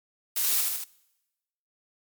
blue noise with echo, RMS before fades -26 dBFS, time 0.36-0.61 s, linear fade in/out 5 ms, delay 77 ms, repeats 3, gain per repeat -3 dB, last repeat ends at 0.841 s, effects noise-tail reverb RT60 1.0 s tail -23 dB re dry + MP3 96 kbps

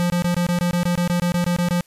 square tone bursts, 175.4 Hz, F3, 8 cents sharp, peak -18 dBFS, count 15, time 0-1.808 s, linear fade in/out 0 ms, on 100 ms, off 22 ms, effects white hiss -58 dBFS RMS until 1.86 s + resampled to 32000 Hz

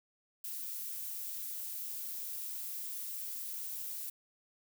violet noise, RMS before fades -41 dBFS, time 0.44-4.1 s, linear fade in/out 5 ms, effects none

